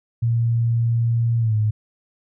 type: tone with pitch glide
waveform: sine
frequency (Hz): 116.54 to 107.49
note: A#2 to A2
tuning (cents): 0 to -40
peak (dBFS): -16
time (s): 0.22-1.71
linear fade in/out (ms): 10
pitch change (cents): -140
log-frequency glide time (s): 1.39-1.55
effects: none